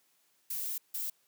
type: noise bursts at uneven times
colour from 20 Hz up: violet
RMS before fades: -36 dBFS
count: 2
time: 0.5-0.78 / 0.94-1.1 s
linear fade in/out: 5 ms
effects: white hiss -71 dBFS RMS until 1.27 s + high-pass 150 Hz 12 dB/octave